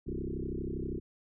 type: tone with frequency modulation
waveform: sine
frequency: 201.2 Hz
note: G3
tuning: 45 cents sharp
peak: -33 dBFS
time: 0.06-1 s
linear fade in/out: 20 ms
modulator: 32.5 Hz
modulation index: 5.9
effects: none